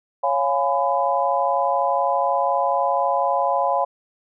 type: chord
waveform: sine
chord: C# dominant seventh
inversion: none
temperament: equal with one note detuned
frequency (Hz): 554.4 / 698.5 / 830.6 / 1005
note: C#5 / E#5 / G#5 / B5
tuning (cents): 0 / 0 / 0 / +30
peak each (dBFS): -23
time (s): 0.23-3.85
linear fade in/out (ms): 10
effects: none